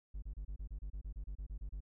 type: tone bursts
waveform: triangle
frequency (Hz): 49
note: G1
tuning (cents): 0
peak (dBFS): -38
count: 15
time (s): 0.14-1.806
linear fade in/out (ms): 10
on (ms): 84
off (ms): 29
effects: none